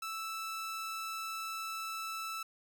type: tone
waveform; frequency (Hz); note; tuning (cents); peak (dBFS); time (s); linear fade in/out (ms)
sawtooth; 1318.5; E6; 0; -34; 0.02-2.43; 5
effects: none